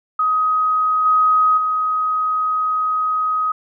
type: tone with level steps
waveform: sine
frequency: 1259 Hz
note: D#6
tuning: 20 cents sharp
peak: -14 / -11 / -16 dBFS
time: 0.19-3.52 s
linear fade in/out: 5 ms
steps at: 1.05 / 1.57 s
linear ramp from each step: 10 ms
effects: none